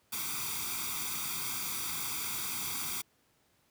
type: noise with comb filter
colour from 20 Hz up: white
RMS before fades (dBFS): -36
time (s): 0.12-3.02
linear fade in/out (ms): 10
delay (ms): 0.85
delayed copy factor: +0.9
effects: pink hiss -70 dBFS RMS until 3.7 s + high-pass 80 Hz 12 dB/octave